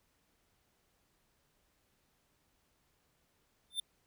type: tone with exponential growth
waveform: square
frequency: 3567 Hz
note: A7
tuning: 23 cents sharp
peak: -30 dBFS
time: 3.7-3.8 s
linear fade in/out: 5 ms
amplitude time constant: 20 ms
effects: pink hiss -75 dBFS RMS until 4.06 s